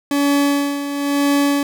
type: tone with tremolo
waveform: 40% pulse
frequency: 284 Hz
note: C#4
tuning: 42 cents sharp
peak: -12 dBFS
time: 0.11-1.63 s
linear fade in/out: 2 ms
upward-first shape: sine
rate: 1 Hz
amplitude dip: 65%
effects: none